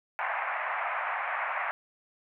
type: band-pass noise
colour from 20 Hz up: pink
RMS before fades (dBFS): -32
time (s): 0.19-1.71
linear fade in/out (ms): 0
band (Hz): 670 to 2300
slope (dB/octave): 48
effects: none